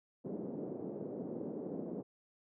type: band-pass noise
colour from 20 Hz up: white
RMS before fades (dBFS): -42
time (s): 0.24-2.03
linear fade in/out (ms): 20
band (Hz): 170 to 450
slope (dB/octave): 24
effects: none